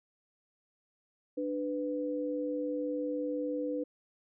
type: tone pair together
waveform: sine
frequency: 296.1 / 498 Hz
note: D4 / B4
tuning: +14 / +14 cents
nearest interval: major sixth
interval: 900 cents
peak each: -34 / -34 dBFS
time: 1.37-3.84 s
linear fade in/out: 10 ms
effects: none